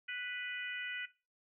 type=harmonic tone; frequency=493.9 Hz; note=B4; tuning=in tune; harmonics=3 / 4 / 5 / 6; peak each=-43 / -43 / -43 / -47 dBFS; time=0.08-1.06 s; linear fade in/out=10 ms; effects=noise-tail reverb RT60 0.3 s tail -18 dB re dry